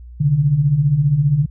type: beating tone pair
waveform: sine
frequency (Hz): 132.2 / 147.2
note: C3 / D3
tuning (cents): +18 / +4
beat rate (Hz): 15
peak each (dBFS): -19 / -13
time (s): 0.2-1.46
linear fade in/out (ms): 10
effects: added 60 Hz sine -34 dBFS peak until 1.5 s